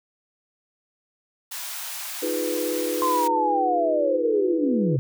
white high-pass noise, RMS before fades -33 dBFS, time 1.51-3.28 s, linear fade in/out 10 ms, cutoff 650 Hz, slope 48 dB/octave
sine chord, F half-diminished seventh, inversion third, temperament equal, 311.1 / 349.2 / 415.3 / 493.9 Hz, Eb4 / F4 / Ab4 / Cb5, 0 / 0 / 0 / 0 cents, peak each -29 / -30 / -32 / -27 dBFS, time 2.22-4.97 s, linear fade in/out 10 ms
sine linear sweep, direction down, 1053 to 122.2 Hz, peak -20 dBFS, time 3.02-4.99 s, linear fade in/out 0 ms
effects none

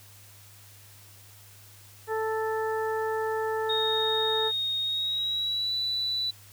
harmonic tone, 440 Hz, A4, in tune, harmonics 1 / 2 / 3 / 4, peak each -28 / -32 / -38 / -37 dBFS, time 2.07-4.52 s, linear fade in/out 50 ms
sine tone with pitch glide, 3722 to 3966 Hz, A#7 to B7, -3 to +7 cents, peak -26 dBFS, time 3.69-6.31 s, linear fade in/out 10 ms, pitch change +110 cents, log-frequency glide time 4.81-5.74 s
effects added 101 Hz sine -53 dBFS peak until 6.52 s + white hiss -53 dBFS RMS until 6.52 s

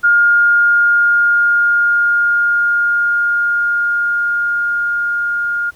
sine tone with level ramp, 1416 Hz, F6, 23 cents sharp, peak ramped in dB -7 to -15 dBFS, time 0.03-5.71 s, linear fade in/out 20 ms, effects pink hiss -49 dBFS RMS until 5.75 s

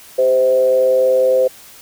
sine tone with frequency modulation, 517 Hz, C5, 21 cents flat, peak -10 dBFS, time 0.18-1.48 s, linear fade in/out 10 ms, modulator 124 Hz, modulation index 0.5, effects white hiss -41 dBFS RMS until 1.81 s

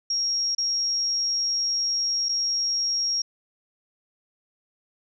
sine tone with dropouts, 5590 Hz, F8, 1 cent sharp, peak -22 dBFS, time 0.1-3.22 s, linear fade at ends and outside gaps 5 ms, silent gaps 0.55-0.581 / 2.287-2.291 s, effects none

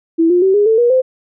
sine tone with pitch steps, 329 / 354.7 / 382.3 / 412.1 / 444.3 / 478.9 / 516.3 Hz, E4 / F4 / G4 / G#4 / A4 / A#4 / C5, -3 / +27 / -43 / -13 / +17 / +47 / -23 cents, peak -8 dBFS, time 0.18-1.02 s, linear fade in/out 20 ms, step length 120 ms, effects none

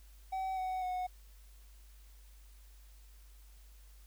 triangle tone with pitch steps, 761 / 746.6 / 732.5 Hz, F#5 / F#5 / F#5, +48 / +15 / -18 cents, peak -32 dBFS, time 0.32-1.07 s, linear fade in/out 10 ms, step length 250 ms, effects added 50 Hz sine -54 dBFS peak until 4.06 s + white hiss -66 dBFS RMS until 4.06 s

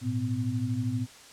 sine tone cluster, 107.8 / 120.5 / 253.1 Hz, A2 / B2 / B3, -35 / -42 / +43 cents, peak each -31 dBFS, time 0.01-1.07 s, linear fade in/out 50 ms, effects white hiss -50 dBFS RMS until 1.32 s + low-pass 8000 Hz 12 dB/octave

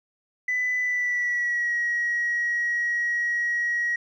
sine tone with pitch glide, 1997 to 1902.4 Hz, B6 to A#6, +19 to +35 cents, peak -21 dBFS, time 0.48-3.96 s, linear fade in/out 5 ms, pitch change -84 cents, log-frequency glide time 0.79-1.74 s, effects tanh soft clip ceiling -19 dBFS + 10-bit

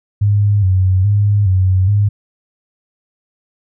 sine tone with vibrato, 98 Hz, G2, in tune, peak -9 dBFS, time 0.21-2.09 s, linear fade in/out 10 ms, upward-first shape square, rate 1.2 Hz, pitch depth 80 cents each way, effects none

